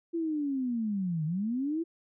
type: linear two-way sweep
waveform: sine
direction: down then up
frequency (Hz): 340.9 to 150 to 340.9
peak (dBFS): -28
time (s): 0.13-1.84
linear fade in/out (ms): 20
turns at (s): 1.25
effects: none